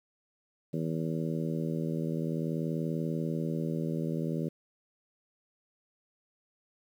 harmonic tone, 80.5 Hz, E2, 41 cents flat, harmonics 2 / 3 / 4 / 5 / 6 / 7, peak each -32 / -36 / -38 / -40 / -42 / -43 dBFS, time 0.73-4.49 s, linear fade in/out 10 ms, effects 10-bit

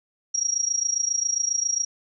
sine tone with amplitude modulation, 5660 Hz, F8, 22 cents sharp, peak -18 dBFS, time 0.34-1.85 s, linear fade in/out 10 ms, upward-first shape sine, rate 27.4 Hz, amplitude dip 85%, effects none

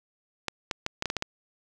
clicks, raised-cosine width 0.2 ms, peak -11 dBFS, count 8, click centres 0.483 / 0.712 / 0.864 / 1.024 / 1.057 / 1.101 / 1.167 / 1.224 s, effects none

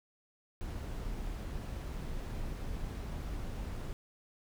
brown noise, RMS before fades -39 dBFS, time 0.61-3.93 s, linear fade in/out 0 ms, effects none

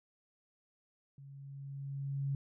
sine tone with level ramp, 138.59 Hz, C#3, in tune, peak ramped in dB -50 to -31 dBFS, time 1.18-2.35 s, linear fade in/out 2 ms, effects none

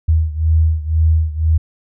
sine beating tone pair, 79.1 / 81.1 Hz, D#2 / E2, +29 / -28 cents, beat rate 2 Hz, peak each -13 / -16 dBFS, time 0.08-1.58 s, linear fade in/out 10 ms, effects none

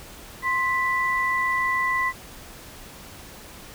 sine tone pair together, 1048.9 / 1975.5 Hz, C6 / B6, +4 / 0 cents, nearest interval major seventh, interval 1096 cents, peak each -24 / -23 dBFS, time 0.42-2.13 s, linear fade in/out 50 ms, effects pink hiss -43 dBFS RMS until 3.74 s

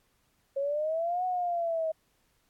sine exponential two-way sweep, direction up then down, 544 to 740 to 633 Hz, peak -27 dBFS, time 0.56-1.92 s, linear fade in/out 10 ms, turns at 1.25 s, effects pink hiss -71 dBFS RMS until 2.49 s + AAC 64 kbps

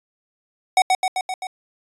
square tone with echo, 748 Hz, F#5, 19 cents sharp, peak -12 dBFS, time 0.77-0.82 s, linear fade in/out 2 ms, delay 130 ms, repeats 5, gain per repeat -3 dB, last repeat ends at 1.47 s, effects resampled to 24000 Hz

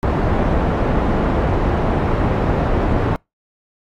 pink low-pass noise, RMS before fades -17 dBFS, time 0.03-3.16 s, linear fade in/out 0 ms, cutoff 960 Hz, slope 12 dB/octave, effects noise-tail reverb RT60 0.2 s tail -26 dB re dry + AAC 48 kbps

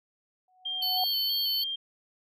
sine tone with exponential growth, 740 Hz, F#5, in tune, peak -26 dBFS, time 0.48-1.04 s, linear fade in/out 2 ms, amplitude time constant 120 ms
sine tone with vibrato, 3136 Hz, G7, in tune, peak -30 dBFS, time 0.65-1.76 s, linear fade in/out 10 ms, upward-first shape square, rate 3.1 Hz, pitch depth 29 cents each way
square tone, 4435 Hz, C#8, in tune, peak -28 dBFS, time 0.82-1.64 s, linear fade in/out 5 ms
effects none

